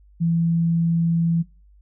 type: tone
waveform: sine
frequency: 167.1 Hz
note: E3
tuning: 24 cents sharp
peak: -17 dBFS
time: 0.2-1.43 s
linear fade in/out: 20 ms
effects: noise-tail reverb RT60 0.3 s tail -21 dB re dry + added 50 Hz sine -49 dBFS peak until 1.81 s